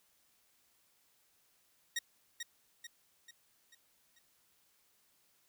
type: tone with echo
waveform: 15% pulse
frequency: 1879 Hz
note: A#6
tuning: 13 cents sharp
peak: -27 dBFS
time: 1.96-1.99 s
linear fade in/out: 5 ms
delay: 440 ms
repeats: 5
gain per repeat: -6 dB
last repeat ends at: 4.19 s
effects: white hiss -72 dBFS RMS until 5.48 s